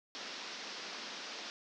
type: band-pass noise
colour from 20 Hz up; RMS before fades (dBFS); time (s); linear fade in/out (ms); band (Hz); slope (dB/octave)
white; -45; 0.15-1.5; 0; 190 to 5700; 48
effects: none